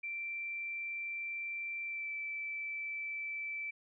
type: tone with pitch glide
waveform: sine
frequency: 2349 to 2322 Hz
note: D7 to D7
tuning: 0 to -20 cents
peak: -37 dBFS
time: 0.03-3.71 s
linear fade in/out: 10 ms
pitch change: -20 cents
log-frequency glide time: 1.84-2.11 s
effects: none

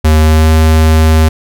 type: tone with pitch glide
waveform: square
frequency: 77.9 to 79.17 Hz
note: D#2 to D#2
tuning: +3 to +31 cents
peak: -5 dBFS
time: 0.04-1.29 s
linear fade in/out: 10 ms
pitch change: +28 cents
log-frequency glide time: 0.19-0.51 s
effects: none

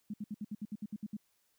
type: tone bursts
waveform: sine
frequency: 209.7 Hz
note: G#3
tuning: 17 cents sharp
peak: -36 dBFS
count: 11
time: 0.1-1.168 s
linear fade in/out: 5 ms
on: 38 ms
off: 65 ms
effects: white hiss -75 dBFS RMS until 1.58 s

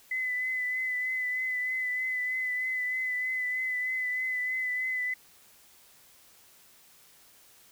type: tone with vibrato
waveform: sine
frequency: 2014 Hz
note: B6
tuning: 33 cents sharp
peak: -28 dBFS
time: 0.11-5.14 s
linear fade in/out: 5 ms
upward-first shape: triangle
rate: 3.2 Hz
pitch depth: 25 cents each way
effects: white hiss -58 dBFS RMS until 7.71 s

